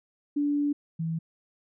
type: tone pair in turn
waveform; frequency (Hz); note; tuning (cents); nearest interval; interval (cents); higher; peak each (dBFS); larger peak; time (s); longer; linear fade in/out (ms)
sine; 289.9 / 163.15; D4 / E3; -22 / -18; minor seventh; 996; first; -23 / -27; first; 0.36-0.73 / 0.99-1.19; first; 10
effects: none